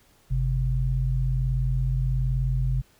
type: tone pair together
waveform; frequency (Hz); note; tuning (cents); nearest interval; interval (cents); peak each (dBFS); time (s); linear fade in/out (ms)
sine; 48.94 / 130.2; G1 / C3; -2 / -8; octave + perfect fourth; 1694; -24; 0.3-2.82; 20
effects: pink hiss -60 dBFS RMS until 2.99 s